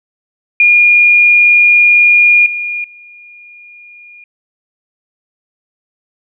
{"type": "tone with level steps", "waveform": "sine", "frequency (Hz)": 2426, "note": "D#7", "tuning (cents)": -44, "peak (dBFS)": [-4, -16, -34], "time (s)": [0.6, 4.24], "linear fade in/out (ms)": 2, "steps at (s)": [2.46, 2.84], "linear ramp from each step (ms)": 2, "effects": []}